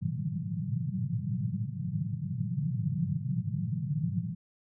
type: band-pass noise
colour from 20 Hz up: white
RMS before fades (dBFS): -32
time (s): 0.01-4.35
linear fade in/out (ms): 20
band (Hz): 100 to 190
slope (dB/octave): 96
effects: none